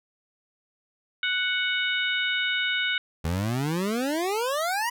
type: harmonic tone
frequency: 740 Hz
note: F#5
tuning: in tune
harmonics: 2 / 3 / 4 / 5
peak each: -27 / -29 / -30 / -31 dBFS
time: 1.23-2.98 s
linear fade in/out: 2 ms
type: exponential sweep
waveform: 25% pulse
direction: up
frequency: 77.78 to 987.8 Hz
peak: -21 dBFS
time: 3.24-4.9 s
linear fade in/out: 10 ms
effects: none